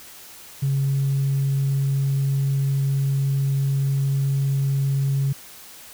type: tone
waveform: sine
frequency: 137.4 Hz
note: C#3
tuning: 15 cents flat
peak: -17 dBFS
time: 0.62-5.33 s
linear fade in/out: 10 ms
effects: tanh soft clip ceiling -15 dBFS + white hiss -43 dBFS RMS until 5.93 s